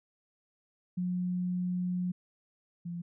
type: tone pair in turn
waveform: sine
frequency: 180 / 172.37 Hz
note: F#3 / F3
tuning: -47 / -22 cents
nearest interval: minor second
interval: 75 cents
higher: first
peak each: -29 / -35 dBFS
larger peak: first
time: 0.97-2.12 / 2.85-3.02 s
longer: first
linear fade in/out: 10 ms
effects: none